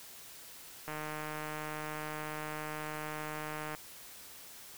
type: click train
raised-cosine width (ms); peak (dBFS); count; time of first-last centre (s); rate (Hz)
0.5; -25; 440; 0.88-3.749; 153
effects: white hiss -51 dBFS RMS until 4.77 s